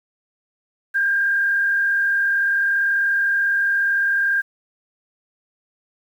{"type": "tone with frequency modulation", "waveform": "sine", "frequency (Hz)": 1601, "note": "G6", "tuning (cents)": 36, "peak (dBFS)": -16, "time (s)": [0.94, 4.42], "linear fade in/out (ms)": 20, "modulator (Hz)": 39.4, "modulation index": 0.69, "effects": ["8-bit"]}